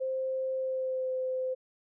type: tone with pitch glide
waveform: sine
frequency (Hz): 524 to 515.6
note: C5 to C5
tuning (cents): +2 to -26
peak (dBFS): -29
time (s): 0-1.55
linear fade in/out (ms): 20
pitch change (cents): -28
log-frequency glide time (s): 0.57-1.12
effects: none